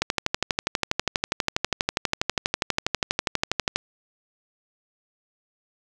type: click train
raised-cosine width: 0.2 ms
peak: -4 dBFS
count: 47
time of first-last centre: 0.02-3.76 s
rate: 12.3 Hz
effects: none